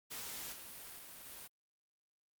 white noise with level steps, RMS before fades -45 / -50 / -52 / -50 dBFS, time 0.1-1.48 s, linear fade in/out 20 ms, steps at 0.52 / 0.98 / 1.25 s, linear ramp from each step 10 ms, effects Opus 48 kbps

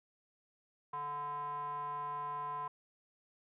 square tone with band-pass filter, 145.8 Hz, D3, 12 cents flat, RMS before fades -40 dBFS, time 0.93-2.68 s, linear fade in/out 5 ms, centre 1000 Hz, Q 8.2, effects resampled to 8000 Hz

